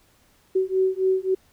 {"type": "beating tone pair", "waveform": "sine", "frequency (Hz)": [375.7, 379.4], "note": ["F#4", "F#4"], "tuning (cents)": [26, 43], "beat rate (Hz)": 3.7, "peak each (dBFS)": -22, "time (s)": [0.55, 1.35], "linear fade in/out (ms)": 10, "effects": ["pink hiss -60 dBFS RMS until 1.52 s"]}